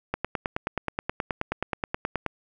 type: click train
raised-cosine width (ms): 0.5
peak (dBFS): -11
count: 21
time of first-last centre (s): 0.14-2.263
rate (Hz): 9.42
effects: none